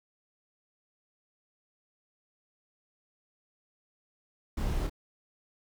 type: noise with echo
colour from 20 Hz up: brown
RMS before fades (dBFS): -31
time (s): 4.57-4.87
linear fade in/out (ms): 5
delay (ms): 27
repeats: 1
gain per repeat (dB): -4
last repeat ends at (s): 4.897
effects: none